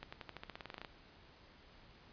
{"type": "accelerating click train", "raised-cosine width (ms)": 0.3, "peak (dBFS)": -29, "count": 15, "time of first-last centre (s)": [0.03, 0.848], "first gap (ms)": 95, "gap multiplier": 0.92, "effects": ["pink hiss -61 dBFS RMS until 2.12 s", "resampled to 11025 Hz"]}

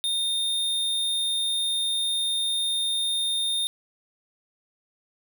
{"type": "tone", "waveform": "square", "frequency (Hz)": 3649, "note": "A#7", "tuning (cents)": -38, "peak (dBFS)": -24, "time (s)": [0.04, 3.67], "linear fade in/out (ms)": 0, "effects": []}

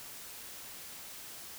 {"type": "silence", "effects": ["white hiss -47 dBFS RMS until 1.58 s"]}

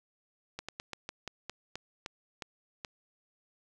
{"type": "slowing click train", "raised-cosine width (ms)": 0.2, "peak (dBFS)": -21, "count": 11, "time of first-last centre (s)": [0.59, 2.848], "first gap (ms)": 96, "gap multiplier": 1.18, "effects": []}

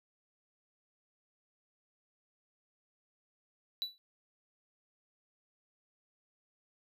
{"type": "tone with exponential decay", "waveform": "triangle", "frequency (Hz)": 3951, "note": "B7", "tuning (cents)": 0, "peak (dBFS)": -28, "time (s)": [3.82, 3.98], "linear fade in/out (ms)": 0, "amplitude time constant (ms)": 33, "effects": []}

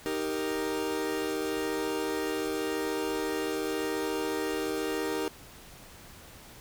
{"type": "chord", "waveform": "40% pulse", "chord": "Eb major", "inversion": "none", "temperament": "equal", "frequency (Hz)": [311.1, 392, 466.2], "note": ["Eb4", "G4", "Bb4"], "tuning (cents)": [0, 0, 0], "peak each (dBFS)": -33, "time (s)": [0.06, 5.28], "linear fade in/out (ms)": 0, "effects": ["pink hiss -50 dBFS RMS until 6.6 s"]}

